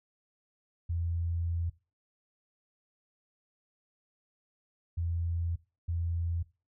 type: tone bursts at uneven times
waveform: sine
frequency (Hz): 84.7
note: E2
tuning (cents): +48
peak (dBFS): -29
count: 3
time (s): 0.89-1.7 / 4.97-5.56 / 5.88-6.43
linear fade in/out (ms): 10
effects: noise-tail reverb RT60 0.3 s tail -20 dB re dry